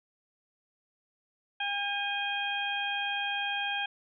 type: harmonic tone with a mistuned harmonic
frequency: 806 Hz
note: G5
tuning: 48 cents sharp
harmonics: 1 / 2 / 3 / 4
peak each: -35 / -35 / -35 / -35 dBFS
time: 1.6-3.86 s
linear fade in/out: 5 ms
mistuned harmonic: 3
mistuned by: +47 cents
effects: none